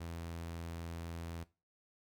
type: tone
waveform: sawtooth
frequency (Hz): 83.8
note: E2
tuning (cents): +29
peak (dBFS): -38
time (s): 0-1.44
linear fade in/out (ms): 10
effects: noise-tail reverb RT60 0.3 s tail -19 dB re dry